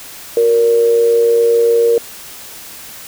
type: tone with amplitude modulation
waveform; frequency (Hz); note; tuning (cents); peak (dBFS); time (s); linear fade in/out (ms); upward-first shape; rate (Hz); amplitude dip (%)
sine; 466.2; A#4; 0; -6; 0.37-1.98; 2; sine; 107; 45
effects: white hiss -33 dBFS RMS until 3.07 s